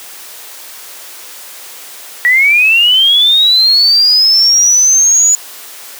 sine linear sweep, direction up, 1907 to 6920 Hz, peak -5 dBFS, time 2.25-5.35 s, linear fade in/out 0 ms, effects white hiss -31 dBFS RMS until 5.99 s + high-pass 400 Hz 12 dB/octave

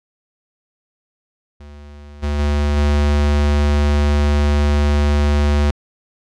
square tone with level steps, 73 Hz, D2, 10 cents flat, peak -36 / -18 / -15 / -13 dBFS, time 1.6-5.71 s, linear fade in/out 5 ms, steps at 2.22 / 2.38 / 2.76 s, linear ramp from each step 20 ms, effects low-pass 6000 Hz 12 dB/octave

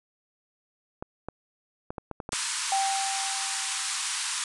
clicks, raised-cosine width 1 ms, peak -20 dBFS, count 8, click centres 1.025 / 1.286 / 1.905 / 1.982 / 2.113 / 2.202 / 2.291 / 2.331 s
white band-pass noise, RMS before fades -31 dBFS, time 2.32-4.44 s, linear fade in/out 2 ms, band 890 to 10000 Hz, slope 96 dB/octave
sine tone with exponential decay, 781 Hz, G5, 7 cents flat, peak -22 dBFS, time 2.72-4.43 s, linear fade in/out 2 ms, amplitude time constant 370 ms
effects none

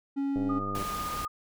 triangle tone, 277.2 Hz, C#4, in tune, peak -25 dBFS, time 0.16-0.6 s, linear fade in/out 20 ms
click train, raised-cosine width 2 ms, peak -24 dBFS, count 47, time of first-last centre 0.36-0.825 s, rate 98.9 Hz
sine tone with tremolo, 1225 Hz, D#6, 27 cents flat, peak -31 dBFS, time 0.49-1.28 s, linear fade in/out 10 ms, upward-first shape sine, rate 16 Hz, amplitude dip 30%
pink noise, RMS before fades -38 dBFS, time 0.75-1.25 s, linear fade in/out 0 ms
effects none

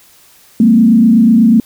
sine tone with frequency modulation, 226.3 Hz, A3, 49 cents sharp, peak -4 dBFS, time 0.6-1.6 s, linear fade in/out 2 ms, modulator 28.1 Hz, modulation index 0.87, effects white hiss -45 dBFS RMS until 1.65 s

